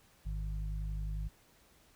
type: harmonic tone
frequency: 51.1 Hz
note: G#1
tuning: 27 cents flat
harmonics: 1 / 2 / 3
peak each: -35 / -46 / -44 dBFS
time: 0.25-1.29 s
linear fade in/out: 20 ms
effects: pink hiss -65 dBFS RMS until 1.95 s